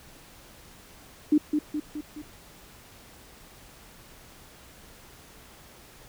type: tone with echo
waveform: sine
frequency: 300.5 Hz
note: D4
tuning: 40 cents sharp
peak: -16 dBFS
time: 1.32-1.38 s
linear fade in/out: 5 ms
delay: 210 ms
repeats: 4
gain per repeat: -5 dB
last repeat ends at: 2.22 s
effects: pink hiss -51 dBFS RMS until 6.08 s